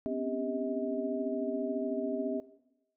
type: tone cluster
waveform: sine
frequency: 250.1 / 268.3 / 282.3 / 397.2 / 635 Hz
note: B3 / C4 / C#4 / G4 / D#5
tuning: +22 / +44 / +32 / +23 / +35 cents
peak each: -37 / -39 / -39 / -37 / -37 dBFS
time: 0.06-2.4 s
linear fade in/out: 0 ms
effects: noise-tail reverb RT60 0.9 s tail -17 dB re dry